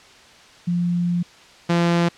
sine / sawtooth tone pair in turn, 174.61 / 171.21 Hz, F3 / F3, 0 / -34 cents, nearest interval unison, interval 34 cents, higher first, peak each -18 / -12 dBFS, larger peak second, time 0.67-1.23 / 1.69-2.09 s, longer first, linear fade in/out 10 ms, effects white hiss -47 dBFS RMS until 2.17 s + low-pass 5000 Hz 12 dB/octave

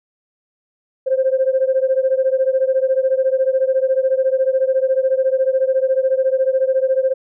sine beating tone pair, 521 / 535 Hz, C5 / C5, -7 / +38 cents, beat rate 14 Hz, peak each -15 / -17 dBFS, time 1.06-7.14 s, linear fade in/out 20 ms, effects tanh soft clip ceiling -7 dBFS

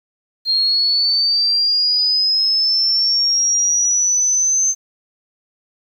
sine linear sweep, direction up, 4199 to 6272 Hz, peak -13 dBFS, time 0.45-4.75 s, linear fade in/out 50 ms, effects 8-bit

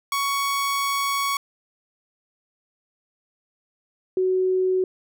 sawtooth / sine tone pair in turn, 1116 / 372.4 Hz, C#6 / F#4, +11 / +11 cents, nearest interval octave + perfect fifth, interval 1900 cents, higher first, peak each -18 dBFS, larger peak neither, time 0.12-1.37 / 4.17-4.84 s, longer first, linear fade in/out 2 ms, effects none

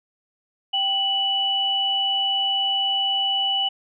sine tone pair together, 784 / 2960 Hz, G5 / F#7, 0 / 0 cents, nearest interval octave + major seventh, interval 2300 cents, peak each -27 / -20 dBFS, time 0.73-3.69 s, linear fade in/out 10 ms, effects none

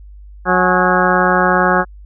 harmonic tone with a mistuned harmonic, 182.4 Hz, F#3, 24 cents flat, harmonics 1 / 2 / 3 / 4 / 5 / 6 / 7 / 8 / 9, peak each -19 / -19 / -19 / -19 / -19 / -19 / -19 / -19 / -19 dBFS, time 0.45-1.85 s, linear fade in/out 50 ms, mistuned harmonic 5, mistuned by -120 cents, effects added 50 Hz sine -34 dBFS peak until 2.05 s

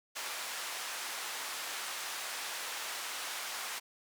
pink band-pass noise, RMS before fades -40 dBFS, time 0.15-3.8 s, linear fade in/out 20 ms, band 970 to 12000 Hz, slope 12 dB/octave, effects none

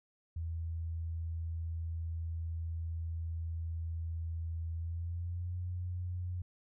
sine tone with pitch glide, 82.41 to 89.35 Hz, E2 to F2, 0 to +40 cents, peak -35 dBFS, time 0.36-6.42 s, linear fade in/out 5 ms, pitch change +140 cents, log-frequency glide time 4.74-5.58 s, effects none

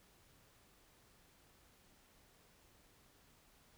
silence, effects pink hiss -68 dBFS RMS until 3.77 s

